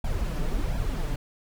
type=noise with flanger; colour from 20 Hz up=brown; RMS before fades=-27 dBFS; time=0.04-1.16 s; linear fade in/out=5 ms; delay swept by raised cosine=1.2 to 6.9 ms; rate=1.4 Hz; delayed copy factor=+0.7; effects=none